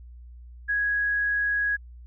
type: tone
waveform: sine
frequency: 1661.2 Hz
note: G#6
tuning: in tune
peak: -22 dBFS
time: 0.68-1.77 s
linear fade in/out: 20 ms
effects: added 60 Hz sine -42 dBFS peak until 2.06 s